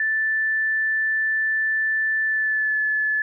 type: tone with pitch glide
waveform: sine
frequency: 1760 to 1726.8 Hz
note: A6 to A6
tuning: 0 to -33 cents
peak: -19 dBFS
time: 0-3.22 s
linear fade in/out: 2 ms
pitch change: -33 cents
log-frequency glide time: 2.24-2.79 s
effects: none